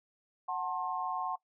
sine chord, F# diminished, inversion none, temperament just, 740 / 888 / 1065.6 Hz, F#5 / A5 / C6, 0 / +16 / +31 cents, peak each -36 / -38 / -36 dBFS, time 0.48-1.36 s, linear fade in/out 10 ms, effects noise-tail reverb RT60 0.1 s tail -19 dB re dry

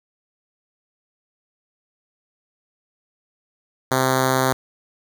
5% pulse tone with notch filter, 130.7 Hz, C3, 1 cent flat, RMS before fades -19 dBFS, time 3.91-4.53 s, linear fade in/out 5 ms, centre 2700 Hz, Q 1.4, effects none

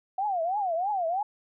sine tone with vibrato, 740 Hz, F#5, in tune, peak -25 dBFS, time 0.18-1.23 s, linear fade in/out 5 ms, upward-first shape triangle, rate 3.1 Hz, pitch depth 260 cents each way, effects none

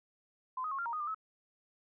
sine tone with pitch steps, 1026 / 1253 / 1090 / 1387 / 935 / 1241 / 1194 / 1292 Hz, C6 / D#6 / C#6 / F6 / A#5 / D#6 / D6 / E6, -34 / +12 / -29 / -12 / +5 / -5 / +28 / -35 cents, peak -34 dBFS, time 0.57-1.146 s, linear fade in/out 5 ms, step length 72 ms, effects none

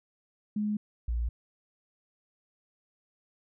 sine tone pair in turn, 210 / 58.37 Hz, G#3 / A#1, +19 / +3 cents, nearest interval octave + minor seventh, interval 2216 cents, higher first, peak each -27 dBFS, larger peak neither, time 0.56-0.77 / 1.08-1.29 s, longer neither, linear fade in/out 5 ms, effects none

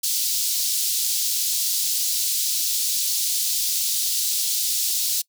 pink high-pass noise, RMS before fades -23 dBFS, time 0.03-5.22 s, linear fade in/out 10 ms, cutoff 4100 Hz, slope 24 dB/octave, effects noise-tail reverb RT60 0.1 s tail -24 dB re dry

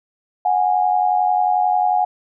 sine tone pair together, 733 / 824.2 Hz, F#5 / G#5, -16 / -13 cents, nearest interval major second, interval 203 cents, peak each -16 / -18 dBFS, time 0.45-2.05 s, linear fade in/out 5 ms, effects none

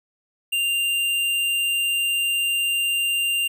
sine tone with hard clipping, 2788 Hz, F7, 4 cents flat, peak -21 dBFS, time 0.52-3.48 s, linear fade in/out 10 ms, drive 14 dB, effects none

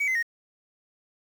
sine tone with pitch steps, 2267 / 2055 / 1862.8 Hz, C#7 / C7 / A#6, +38 / -32 / -2 cents, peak -20 dBFS, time 0-0.228 s, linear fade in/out 10 ms, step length 76 ms, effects tanh soft clip ceiling -22 dBFS + 8-bit

